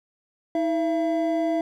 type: tone pair together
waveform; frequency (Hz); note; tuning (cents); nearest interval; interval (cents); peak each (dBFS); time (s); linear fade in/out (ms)
triangle; 320.6 / 672.9; E4 / E5; -48 / +35; octave + minor second; 1283; -22; 0.55-1.61; 2
effects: none